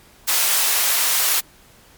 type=high-pass noise; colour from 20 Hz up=white; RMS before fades=-18 dBFS; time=0.27-1.41 s; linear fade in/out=20 ms; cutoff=670 Hz; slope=12 dB/octave; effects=pink hiss -50 dBFS RMS until 1.97 s + MP3 96 kbps